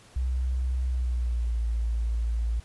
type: tone with pitch glide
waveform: sine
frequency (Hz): 63.5 to 56.9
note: B1 to A#1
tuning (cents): +49 to -41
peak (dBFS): -24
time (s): 0.16-2.6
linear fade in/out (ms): 5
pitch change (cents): -190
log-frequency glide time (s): 0.86-1.62
effects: pink hiss -54 dBFS RMS until 2.64 s + resampled to 24000 Hz